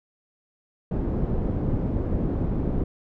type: low-pass noise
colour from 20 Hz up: pink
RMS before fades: -25 dBFS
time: 0.91-2.84 s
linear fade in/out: 5 ms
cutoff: 370 Hz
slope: 12 dB/octave
effects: none